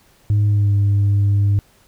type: tone with pitch glide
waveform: sine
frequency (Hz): 103.83 to 100.87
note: G#2 to G2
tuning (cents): 0 to +50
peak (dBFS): -10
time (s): 0.3-1.59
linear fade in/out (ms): 0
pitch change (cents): -50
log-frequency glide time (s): 0.47-0.74
effects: tanh soft clip ceiling -11 dBFS + pink hiss -54 dBFS RMS until 1.87 s